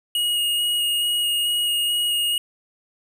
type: tone with vibrato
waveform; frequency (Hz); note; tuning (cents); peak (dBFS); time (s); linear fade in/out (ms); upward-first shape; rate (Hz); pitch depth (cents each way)
square; 2877; F#7; -49; -20; 0.15-2.38; 2; square; 2.3; 9
effects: none